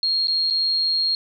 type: tone with dropouts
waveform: sine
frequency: 4254 Hz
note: C8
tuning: 28 cents sharp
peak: -18 dBFS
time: 0.03-1.15 s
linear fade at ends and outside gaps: 1 ms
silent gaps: 0.272-0.281 / 0.501-0.507 s
effects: none